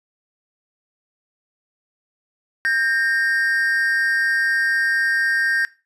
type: tone pair together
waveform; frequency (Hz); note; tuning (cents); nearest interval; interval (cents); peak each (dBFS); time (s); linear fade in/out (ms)
triangle; 1589 / 1844.8; G6 / A#6; +23 / -19; minor third; 258; -18; 2.65-5.65; 0
effects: noise-tail reverb RT60 0.3 s tail -19 dB re dry + resampled to 32000 Hz